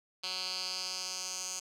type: tone with band-pass filter sweep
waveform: 10% pulse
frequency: 185.1 Hz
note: F#3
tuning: 1 cent sharp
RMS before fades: -38 dBFS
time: 0.23-1.6 s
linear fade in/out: 10 ms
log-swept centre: 4100 to 6500 Hz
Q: 3.6
effects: none